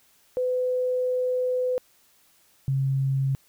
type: tone pair in turn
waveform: sine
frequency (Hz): 504 / 135.2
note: B4 / C#3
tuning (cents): +35 / -43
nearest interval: octave + major seventh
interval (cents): 2278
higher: first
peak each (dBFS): -22 / -21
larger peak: second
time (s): 0.37-1.78 / 2.68-3.35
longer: first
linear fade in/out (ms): 0
effects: white hiss -61 dBFS RMS until 3.48 s